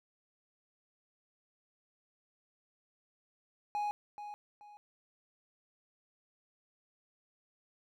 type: tone with echo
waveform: triangle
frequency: 830.6 Hz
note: G#5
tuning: in tune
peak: -30 dBFS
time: 3.75-3.91 s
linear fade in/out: 0 ms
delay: 430 ms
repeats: 2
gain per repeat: -10 dB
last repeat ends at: 4.77 s
effects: none